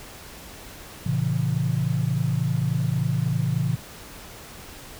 sine tone cluster, 113.9 / 137.4 / 166.9 Hz, A#2 / C#3 / E3, -40 / -15 / +22 cents, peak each -26 / -24 / -26 dBFS, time 1.06-3.76 s, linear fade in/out 5 ms, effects pink hiss -42 dBFS RMS until 4.99 s

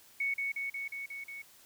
sine tone with echo, 2219 Hz, C#7, 1 cent sharp, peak -29 dBFS, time 0.2-0.34 s, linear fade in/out 5 ms, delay 180 ms, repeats 6, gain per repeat -2 dB, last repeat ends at 1.42 s, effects white hiss -59 dBFS RMS until 1.65 s

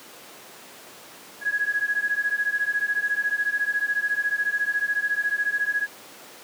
sine beating tone pair, 1661.2 / 1675.2 Hz, G#6 / G#6, 0 / +15 cents, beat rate 14 Hz, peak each -25 dBFS, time 1.41-5.88 s, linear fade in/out 50 ms, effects pink hiss -44 dBFS RMS until 6.43 s + high-pass 300 Hz 12 dB/octave

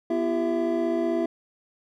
triangle tone cluster, 246.6 / 337.7 / 393.7 / 665 Hz, B3 / E4 / G4 / E5, -2 / +42 / +8 / +15 cents, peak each -28 / -23 / -29 / -27 dBFS, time 0.1-1.26 s, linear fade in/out 5 ms, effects none

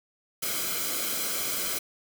white noise with comb filter, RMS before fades -30 dBFS, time 0.42-1.79 s, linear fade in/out 10 ms, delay 1.1 ms, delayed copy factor -0.65, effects none

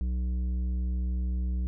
triangle tone with tanh clipping, 61.9 Hz, B1, 5 cents sharp, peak -28 dBFS, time 0.01-1.67 s, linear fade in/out 0 ms, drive 13 dB, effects none

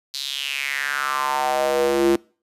square tone with high-pass filter sweep, 69.3 Hz, C#2, in tune, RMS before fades -22 dBFS, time 0.14-2.16 s, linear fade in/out 0 ms, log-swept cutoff 4300 to 310 Hz, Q 4.8, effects noise-tail reverb RT60 0.4 s tail -24 dB re dry + resampled to 32000 Hz

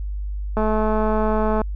click train, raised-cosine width 1 ms, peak -9 dBFS, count 227, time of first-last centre 0.57-1.616 s, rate 216 Hz, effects added 50 Hz sine -24 dBFS peak until 1.75 s

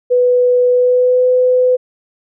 sine tone with pitch glide, 494.9 to 503.8 Hz, B4 to B4, +4 to +34 cents, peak -8 dBFS, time 0.1-1.77 s, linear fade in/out 20 ms, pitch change +30 cents, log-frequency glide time 0.71-1.27 s, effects none

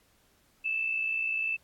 sine tone with amplitude modulation, 2637 Hz, E7, in tune, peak -25 dBFS, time 0.64-1.57 s, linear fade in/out 20 ms, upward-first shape sine, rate 60.1 Hz, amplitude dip 55%, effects pink hiss -66 dBFS RMS until 1.63 s + AAC 64 kbps

